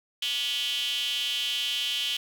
square tone with high-pass filter, 130.81 Hz, C3, in tune, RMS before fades -29 dBFS, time 0.22-2.17 s, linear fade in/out 5 ms, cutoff 3100 Hz, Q 8.9, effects none

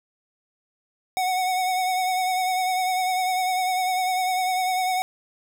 square tone with vibrato, 740 Hz, F#5, in tune, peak -22 dBFS, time 1.17-5.02 s, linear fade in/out 0 ms, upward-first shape triangle, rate 10 Hz, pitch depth 39 cents each way, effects none

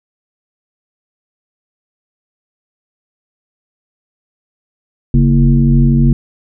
sine tone with frequency modulation, 140.3 Hz, C#3, 21 cents sharp, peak -6 dBFS, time 5.14-6.13 s, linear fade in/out 2 ms, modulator 92.5 Hz, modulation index 1.2, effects none

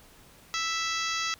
harmonic tone with a mistuned harmonic, 659.3 Hz, E5, in tune, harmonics 2 / 3 / 4 / 5 / 6 / 7 / 8 / 9 / 10, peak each -33 / -35 / -36 / -37 / -38 / -38 / -39 / -40 / -40 dBFS, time 0.54-1.34 s, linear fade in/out 0 ms, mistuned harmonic 7, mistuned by +18 cents, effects pink hiss -55 dBFS RMS until 1.39 s

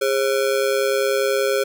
square ring-modulated tone, 473.4 Hz, A#4, 27 cents sharp, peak -15 dBFS, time 0.01-1.64 s, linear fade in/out 10 ms, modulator 65.1 Hz, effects none

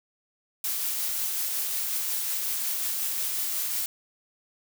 blue noise with tremolo, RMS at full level -28 dBFS, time 0.64-3.86 s, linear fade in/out 2 ms, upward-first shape triangle, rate 5.5 Hz, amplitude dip 25%, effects none

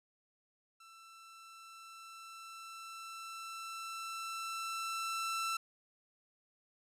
sawtooth tone with level ramp, 1335 Hz, E6, 22 cents sharp, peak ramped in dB -52 to -30 dBFS, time 0.8-5.57 s, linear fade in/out 5 ms, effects low-pass 12000 Hz 12 dB/octave

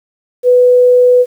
sine tone, 495.9 Hz, B4, 7 cents sharp, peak -4 dBFS, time 0.43-1.26 s, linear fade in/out 50 ms, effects 7-bit

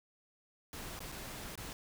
pink noise with dropouts, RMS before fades -45 dBFS, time 0.73-1.73 s, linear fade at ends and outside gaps 1 ms, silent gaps 0.992-1.004 / 1.118-1.122 / 1.555-1.576 s, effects none

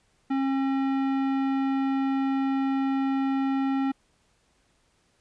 sine tone with tanh clipping, 270 Hz, C#4, 45 cents flat, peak -25 dBFS, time 0.3-3.92 s, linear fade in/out 10 ms, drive 16 dB, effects pink hiss -67 dBFS RMS until 5.2 s + resampled to 22050 Hz

